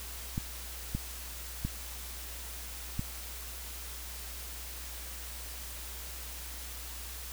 clicks, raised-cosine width 5 ms, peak -19 dBFS, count 4, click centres 0.379 / 0.95 / 1.65 / 2.994 s, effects added 60 Hz sine -44 dBFS peak until 7.32 s + white hiss -44 dBFS RMS until 7.32 s

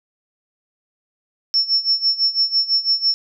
sine tone with tremolo, 5400 Hz, E8, 41 cents sharp, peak -12 dBFS, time 1.54-3.14 s, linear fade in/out 0 ms, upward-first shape sine, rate 6 Hz, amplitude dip 85%, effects none

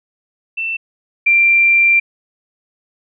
sine tone pair in turn, 2676 / 2366 Hz, E7 / D7, +25 / +12 cents, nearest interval major second, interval 213 cents, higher first, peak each -18 / -8 dBFS, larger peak second, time 0.57-0.77 / 1.26-2 s, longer second, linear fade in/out 10 ms, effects none

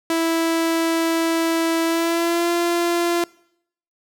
sawtooth tone with pitch glide, 329.3 to 343.7 Hz, E4 to F4, -2 to -28 cents, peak -14 dBFS, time 0.1-3.24 s, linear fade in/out 2 ms, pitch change +74 cents, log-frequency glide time 1.85-2.5 s, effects noise-tail reverb RT60 0.7 s tail -23 dB re dry

